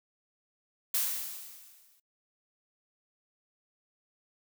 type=noise with exponential decay; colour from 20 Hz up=blue; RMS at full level=-27 dBFS; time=0.94-2 s; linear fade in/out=5 ms; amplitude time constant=230 ms; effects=noise-tail reverb RT60 0.1 s tail -22 dB re dry